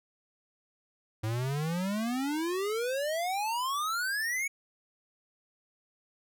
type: exponential sweep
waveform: square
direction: up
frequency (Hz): 106.4 to 2256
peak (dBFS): -30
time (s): 1.23-4.48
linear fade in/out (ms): 10
effects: none